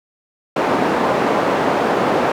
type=band-pass noise; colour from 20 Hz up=white; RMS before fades=-17 dBFS; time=0.56-2.32 s; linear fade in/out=5 ms; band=230 to 800 Hz; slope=12 dB/octave; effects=none